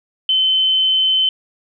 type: tone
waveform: sine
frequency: 3064 Hz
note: G7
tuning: 40 cents flat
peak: -12 dBFS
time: 0.29-1.29 s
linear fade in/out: 2 ms
effects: none